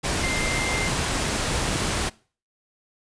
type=tone in noise; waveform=sine; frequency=2093 Hz; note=C7; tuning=in tune; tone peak=-27 dBFS; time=0.22-0.89 s; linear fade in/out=20 ms; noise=pink; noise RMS=-25 dBFS; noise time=0.03-2.1 s; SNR=-5 dB; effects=noise-tail reverb RT60 0.4 s tail -22 dB re dry + resampled to 22050 Hz